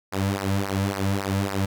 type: tone with flanger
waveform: sawtooth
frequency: 98 Hz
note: G2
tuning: in tune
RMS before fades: -25 dBFS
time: 0.12-1.66 s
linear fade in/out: 10 ms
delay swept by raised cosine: 0.28 to 2.78 ms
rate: 3.6 Hz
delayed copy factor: -0.9
effects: none